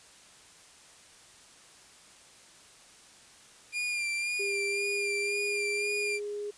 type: tone with vibrato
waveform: 40% pulse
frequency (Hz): 2400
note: D7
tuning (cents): +37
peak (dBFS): -29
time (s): 3.72-6.2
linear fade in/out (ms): 50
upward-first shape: sine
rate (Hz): 1.9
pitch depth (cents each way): 34
type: tone with pitch glide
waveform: sine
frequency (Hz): 399.7 to 412.8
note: G4 to G#4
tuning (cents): +34 to -10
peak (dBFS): -33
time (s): 4.39-6.51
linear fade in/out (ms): 10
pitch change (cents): +56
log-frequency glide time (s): 4.5-5.89
effects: white hiss -55 dBFS RMS until 6.57 s + resampled to 22050 Hz